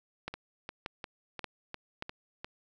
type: two click trains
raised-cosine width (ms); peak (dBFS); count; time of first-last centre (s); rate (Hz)
0.3; -23 / -20; 7 / 4; 0.34-2.445 / 0.28-2.024; 2.85 / 1.72
effects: none